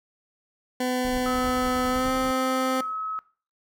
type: tone with pitch glide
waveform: 20% pulse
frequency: 252.1 to 260.2 Hz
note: B3 to C4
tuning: +36 to -9 cents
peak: -19 dBFS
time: 0.8-2.81 s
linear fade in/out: 5 ms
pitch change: +55 cents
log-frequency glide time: 1.88-2.11 s
type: noise with tremolo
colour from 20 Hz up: brown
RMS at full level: -35 dBFS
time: 1.04-2.32 s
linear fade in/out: 10 ms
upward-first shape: sine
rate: 10 Hz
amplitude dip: 60%
type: tone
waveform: sine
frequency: 1285 Hz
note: E6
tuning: 45 cents flat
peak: -28 dBFS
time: 1.26-3.19 s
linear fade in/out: 0 ms
effects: noise-tail reverb RT60 0.4 s tail -19 dB re dry